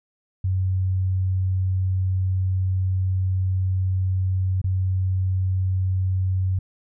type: tone with dropouts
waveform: sine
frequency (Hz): 93.6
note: F#2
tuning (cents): +20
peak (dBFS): -19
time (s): 0.44-6.59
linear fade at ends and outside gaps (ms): 5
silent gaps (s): 4.616-4.641
effects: none